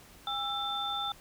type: tone cluster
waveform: sine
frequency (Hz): 808 / 1334 / 3553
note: G#5 / E6 / A7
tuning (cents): -48 / +20 / +16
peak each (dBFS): -36 / -37 / -34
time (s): 0.27-1.12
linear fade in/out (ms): 2
effects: pink hiss -55 dBFS RMS until 1.2 s